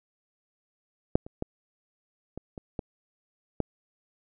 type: clicks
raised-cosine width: 2 ms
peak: -6 / -28 / -16 / -23 / -25 / -18 / -12 dBFS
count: 7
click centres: 1.155 / 1.265 / 1.424 / 2.376 / 2.578 / 2.792 / 3.603 s
effects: none